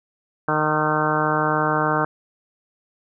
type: harmonic tone with a mistuned harmonic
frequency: 153.5 Hz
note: D#3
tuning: 23 cents flat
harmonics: 1 / 2 / 3 / 4 / 5 / 6 / 7 / 8 / 9 / 10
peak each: -27 / -27 / -27 / -27 / -27 / -27 / -27 / -27 / -27 / -27 dBFS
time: 0.48-2.05 s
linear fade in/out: 2 ms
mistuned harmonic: 9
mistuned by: -21 cents
effects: none